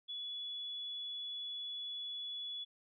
sine tone, 3411 Hz, G#7, 46 cents sharp, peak -40 dBFS, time 0.08-2.65 s, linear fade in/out 20 ms, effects none

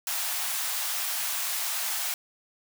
white high-pass noise, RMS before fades -30 dBFS, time 0.07-2.14 s, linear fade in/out 2 ms, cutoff 650 Hz, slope 48 dB/octave, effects none

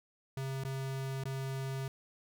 square tone with dropouts, 134.2 Hz, C3, 44 cents sharp, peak -36 dBFS, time 0.37-1.88 s, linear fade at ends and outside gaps 2 ms, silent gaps 0.637-0.649 / 1.238-1.254 s, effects none

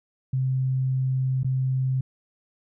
sine tone with dropouts, 130.81 Hz, C3, in tune, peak -21 dBFS, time 0.33-2.01 s, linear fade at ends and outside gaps 5 ms, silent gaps 1.433-1.445 s, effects none

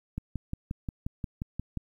click train, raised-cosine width 5 ms, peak -20 dBFS, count 10, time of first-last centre 0.18-1.773 s, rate 5.65 Hz, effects 10-bit

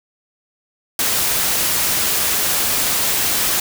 white noise, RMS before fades -18 dBFS, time 0.99-3.6 s, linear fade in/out 2 ms, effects none

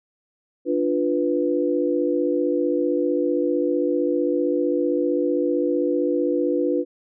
sine chord, B diminished, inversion first, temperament equal, 293.7 / 349.2 / 493.9 Hz, D4 / F4 / B4, 0 / 0 / 0 cents, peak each -23 dBFS, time 0.65-6.85 s, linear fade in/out 50 ms, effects none

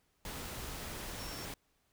sine tone in noise, 5460 Hz, F8, 40 cents flat, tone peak -49 dBFS, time 1.19-1.45 s, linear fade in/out 2 ms, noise pink, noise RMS -43 dBFS, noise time 0.25-1.54 s, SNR -9 dB, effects pink hiss -75 dBFS RMS until 1.92 s

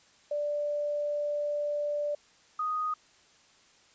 sine tone pair in turn, 587.3 / 1244.4 Hz, D5 / D#6, 0 / 0 cents, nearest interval octave + minor second, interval 1300 cents, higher second, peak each -28 dBFS, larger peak neither, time 0.31-2.15 / 2.59-2.94 s, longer first, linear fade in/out 5 ms, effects white hiss -61 dBFS RMS until 3.94 s + resampled to 16000 Hz

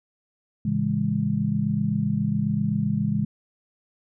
sine chord, A major seventh, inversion none, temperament just, 110 / 137.5 / 165 / 206.2 Hz, A2 / C#3 / E3 / G#3, 0 / -14 / +2 / -12 cents, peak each -30 / -27 / -28 / -24 dBFS, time 0.65-3.25 s, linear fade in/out 5 ms, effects none

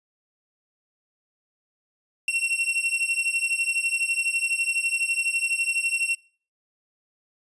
45% pulse beating tone pair, 2718 / 2730 Hz, F7 / F7, -48 / -40 cents, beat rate 12 Hz, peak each -26 / -25 dBFS, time 2.28-6.15 s, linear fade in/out 2 ms, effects noise-tail reverb RT60 0.4 s tail -21 dB re dry + resampled to 24000 Hz

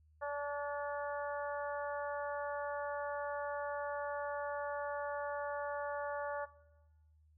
harmonic tone with a mistuned harmonic, 288.8 Hz, D4, 29 cents flat, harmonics 2 / 3 / 4 / 5 / 6, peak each -39 / -43 / -45 / -47 / -49 dBFS, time 0.21-6.46 s, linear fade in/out 20 ms, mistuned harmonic 4, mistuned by -15 cents, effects noise-tail reverb RT60 1.0 s tail -18 dB re dry + added 77 Hz sine -64 dBFS peak until 7.37 s

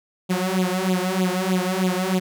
sawtooth tone with flanger, 185 Hz, F#3, in tune, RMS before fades -22 dBFS, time 0.29-2.2 s, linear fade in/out 20 ms, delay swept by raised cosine 0.27 to 3.97 ms, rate 3.2 Hz, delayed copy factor +0.9, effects none

